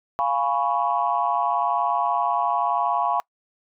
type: chord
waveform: sine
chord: C# dominant seventh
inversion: first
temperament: equal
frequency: 698.5 / 830.6 / 987.8 / 1108.7 Hz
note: E#5 / G#5 / B5 / C#6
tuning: 0 / 0 / 0 / 0 cents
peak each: -25 dBFS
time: 0.19-3.2 s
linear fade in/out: 0 ms
effects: noise-tail reverb RT60 0.1 s tail -26 dB re dry + tanh soft clip ceiling -9 dBFS